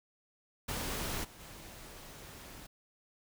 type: noise with level steps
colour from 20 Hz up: pink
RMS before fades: -37 / -54 / -50 dBFS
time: 0.68-2.67 s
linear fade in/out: 10 ms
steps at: 1.23 / 1.39 s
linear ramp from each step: 20 ms
effects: none